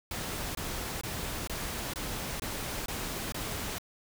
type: noise bursts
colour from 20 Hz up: pink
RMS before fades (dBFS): -36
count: 8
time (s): 0.11-3.784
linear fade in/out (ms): 2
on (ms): 440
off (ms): 22
effects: none